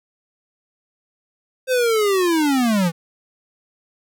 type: linear sweep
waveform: square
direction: down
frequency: 523.3 to 160 Hz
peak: -16 dBFS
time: 1.67-2.92 s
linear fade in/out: 50 ms
effects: none